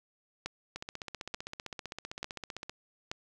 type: two click trains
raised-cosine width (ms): 0.2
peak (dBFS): -18 / -22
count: 4 / 31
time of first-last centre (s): 0.46-3.115 / 0.76-2.695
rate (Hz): 1.13 / 15.5
effects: none